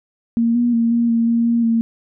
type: tone with pitch steps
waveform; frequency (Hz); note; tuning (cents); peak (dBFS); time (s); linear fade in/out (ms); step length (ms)
sine; 231.8 / 240.2 / 231.1 / 234.9 / 230.5 / 232.6 / 233.9 / 228.7; A#3 / B3 / A#3 / A#3 / A#3 / A#3 / A#3 / A#3; -10 / -48 / -15 / +13 / -19 / -4 / +6 / -33; -13; 0.37-1.81; 0; 180
effects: none